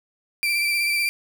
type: tone with vibrato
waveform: 35% pulse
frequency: 2349 Hz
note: D7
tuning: in tune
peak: -18 dBFS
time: 0.43-1.09 s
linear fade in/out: 0 ms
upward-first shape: square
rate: 16 Hz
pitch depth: 21 cents each way
effects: none